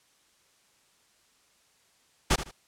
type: noise with echo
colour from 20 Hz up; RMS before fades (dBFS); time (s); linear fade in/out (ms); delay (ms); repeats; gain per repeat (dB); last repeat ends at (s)
pink; -22; 2.3-2.36; 10; 77; 2; -12; 2.514
effects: white hiss -65 dBFS RMS until 2.67 s + low-pass 9000 Hz 12 dB/octave